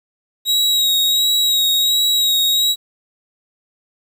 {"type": "tone with vibrato", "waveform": "40% pulse", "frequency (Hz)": 3822, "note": "A#7", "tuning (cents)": 43, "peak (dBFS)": -12, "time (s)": [0.45, 2.76], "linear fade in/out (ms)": 50, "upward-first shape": "sine", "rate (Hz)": 1.4, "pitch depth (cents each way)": 26, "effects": ["8-bit"]}